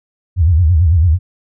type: tone with vibrato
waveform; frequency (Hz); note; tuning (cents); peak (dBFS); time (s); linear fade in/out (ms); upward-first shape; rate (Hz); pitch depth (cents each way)
sine; 83.5; E2; +23; -7; 0.36-1.19; 50; sine; 9; 190
effects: none